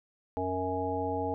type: harmonic tone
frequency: 92.5 Hz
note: F#2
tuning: in tune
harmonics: 1 / 3 / 5 / 7 / 9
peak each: -38 / -36 / -34 / -37 / -34 dBFS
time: 0.37-1.34 s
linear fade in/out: 0 ms
effects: none